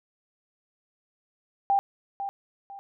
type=tone with echo; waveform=sine; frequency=793 Hz; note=G5; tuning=20 cents sharp; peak=-19 dBFS; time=1.7-1.79 s; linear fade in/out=0 ms; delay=500 ms; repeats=2; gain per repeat=-10 dB; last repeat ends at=2.79 s; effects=none